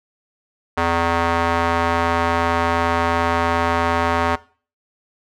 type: tone with band-pass filter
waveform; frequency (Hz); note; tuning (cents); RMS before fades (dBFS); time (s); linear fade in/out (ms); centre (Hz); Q
square; 84.3; E2; +39; -19; 0.77-4.36; 10; 1100; 1.1
effects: noise-tail reverb RT60 0.4 s tail -19 dB re dry

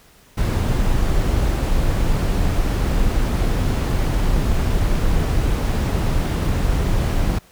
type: noise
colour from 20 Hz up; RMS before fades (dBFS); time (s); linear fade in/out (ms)
brown; -18; 0.37-7.39; 10
effects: pink hiss -51 dBFS RMS until 7.51 s

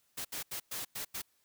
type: noise bursts at uneven times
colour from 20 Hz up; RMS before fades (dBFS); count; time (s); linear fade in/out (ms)
white; -39; 6; 0.17-0.25 / 0.32-0.43 / 0.51-0.6 / 0.71-0.85 / 0.95-1.05 / 1.14-1.22; 10
effects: white hiss -73 dBFS RMS until 1.44 s

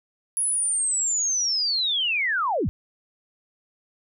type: linear sweep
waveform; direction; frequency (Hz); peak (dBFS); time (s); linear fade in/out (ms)
sine; down; 10548 to 45.49; -21; 0.37-2.69; 0
effects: none

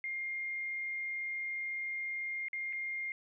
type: tone with dropouts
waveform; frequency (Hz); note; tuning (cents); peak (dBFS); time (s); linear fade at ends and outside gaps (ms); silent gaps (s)
sine; 2119; C7; +21; -35; 0.04-3.12; 1; 2.484-2.531 / 2.727-2.731
effects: none

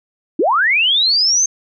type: linear sweep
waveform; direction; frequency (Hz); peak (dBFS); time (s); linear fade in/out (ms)
sine; up; 261.6 to 6390; -11; 0.39-1.46; 5
effects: none

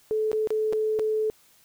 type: tone with dropouts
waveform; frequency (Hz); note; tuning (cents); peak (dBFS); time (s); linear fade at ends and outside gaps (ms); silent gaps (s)
sine; 433.6; A4; -25; -22; 0.11-1.3; 0; 0.316-0.33 / 0.473-0.505 / 0.726-0.732 / 0.99-0.995
effects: white hiss -59 dBFS RMS until 1.64 s

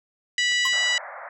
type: harmonic tone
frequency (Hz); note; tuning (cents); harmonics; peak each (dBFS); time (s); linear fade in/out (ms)
980; B5; -14; 2 / 3 / 4 / 5 / 6 / 7 / 8; -22 / -25 / -30 / -34 / -37 / -35 / -36; 0.38-0.98; 2
type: clicks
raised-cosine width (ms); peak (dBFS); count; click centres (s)
0.2; -23; 3; 0.521 / 0.672 / 0.726
type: tone with exponential decay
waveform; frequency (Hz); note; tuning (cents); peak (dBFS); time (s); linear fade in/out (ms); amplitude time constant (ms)
square; 1053; C6; +11; -24; 0.65-0.73; 5; 16
type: band-pass noise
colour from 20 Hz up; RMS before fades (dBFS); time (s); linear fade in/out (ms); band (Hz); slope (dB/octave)
pink; -38; 0.73-1.29; 2; 550 to 2100; 96
effects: none

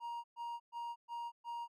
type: tone bursts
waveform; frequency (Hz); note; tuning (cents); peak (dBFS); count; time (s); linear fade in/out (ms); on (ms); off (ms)
triangle; 942; A#5; +18; -38; 5; 0-1.68; 50; 240; 120
effects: none

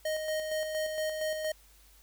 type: tone with tremolo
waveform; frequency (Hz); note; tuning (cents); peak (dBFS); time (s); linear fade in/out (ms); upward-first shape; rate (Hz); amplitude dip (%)
square; 622.3; D#5; 0; -30; 0.05-1.52; 5; square; 4.3; 40
effects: added 50 Hz sine -59 dBFS peak until 2.02 s + white hiss -61 dBFS RMS until 2.02 s

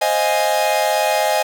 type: chord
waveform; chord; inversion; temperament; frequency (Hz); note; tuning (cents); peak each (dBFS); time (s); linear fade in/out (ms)
45% pulse; F minor seventh; second; equal; 523.3 / 622.3 / 698.5 / 830.6; C5 / Eb5 / F5 / Ab5; 0 / 0 / 0 / 0; -24 / -19 / -24 / -19; 0.01-1.43; 10
effects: none

